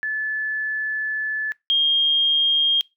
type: tone pair in turn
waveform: sine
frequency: 1733 / 3226 Hz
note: A6 / G7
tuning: -27 / +49 cents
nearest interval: major seventh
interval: 1076 cents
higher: second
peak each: -22 / -15 dBFS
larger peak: second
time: 0.03-1.52 / 1.7-2.81 s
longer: first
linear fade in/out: 0 ms
effects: noise-tail reverb RT60 0.2 s tail -23 dB re dry